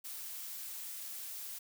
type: noise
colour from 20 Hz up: blue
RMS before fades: -44 dBFS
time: 0.04-1.59 s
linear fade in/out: 10 ms
effects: none